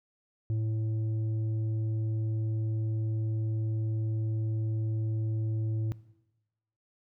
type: tone with tanh clipping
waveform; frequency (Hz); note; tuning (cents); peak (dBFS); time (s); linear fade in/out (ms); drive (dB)
triangle; 110; A2; 0; -28; 0.5-5.92; 0; 10
effects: noise-tail reverb RT60 1.0 s tail -19 dB re dry